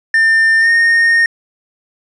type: tone with pitch glide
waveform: triangle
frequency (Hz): 1800 to 1843.1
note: A6 to A#6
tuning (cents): +39 to -20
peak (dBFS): -6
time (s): 0.14-1.26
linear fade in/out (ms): 2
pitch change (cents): +41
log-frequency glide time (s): 0.6-0.69
effects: resampled to 24000 Hz